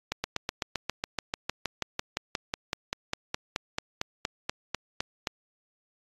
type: slowing click train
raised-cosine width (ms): 0.2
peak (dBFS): -11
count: 29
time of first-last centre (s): 0.12-5.272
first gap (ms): 120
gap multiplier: 1.03
effects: AAC 32 kbps